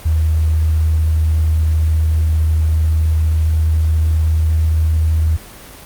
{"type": "tone with pitch glide", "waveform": "sine", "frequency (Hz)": [78.9, 79.36], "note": ["D#2", "D#2"], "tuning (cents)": [25, 35], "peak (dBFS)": -11, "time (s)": [0.05, 5.37], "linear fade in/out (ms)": 10, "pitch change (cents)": 10, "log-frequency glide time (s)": [2.62, 4.86], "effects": ["pink hiss -36 dBFS RMS until 5.85 s", "Opus 24 kbps"]}